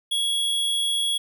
square tone, 3338 Hz, G#7, 8 cents sharp, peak -22 dBFS, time 0.11-1.18 s, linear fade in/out 10 ms, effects 10-bit

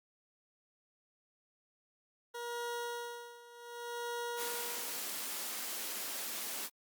20% pulse tone with tremolo, 475.9 Hz, A#4, 36 cents sharp, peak -32 dBFS, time 2.34-4.99 s, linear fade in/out 10 ms, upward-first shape sine, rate 0.67 Hz, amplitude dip 85%
white high-pass noise, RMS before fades -40 dBFS, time 4.36-6.7 s, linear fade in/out 50 ms, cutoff 190 Hz, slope 48 dB/octave
effects Opus 48 kbps

